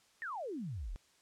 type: exponential sweep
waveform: sine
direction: down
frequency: 1902 to 33.02 Hz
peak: -38 dBFS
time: 0.22-0.96 s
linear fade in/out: 0 ms
effects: white hiss -68 dBFS RMS until 1.21 s + low-pass 8000 Hz 12 dB/octave